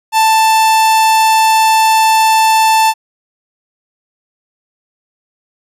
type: tone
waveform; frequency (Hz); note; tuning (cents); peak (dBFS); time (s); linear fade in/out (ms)
45% pulse; 883; A5; +6; -7; 0.12-2.94; 50
effects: resampled to 32000 Hz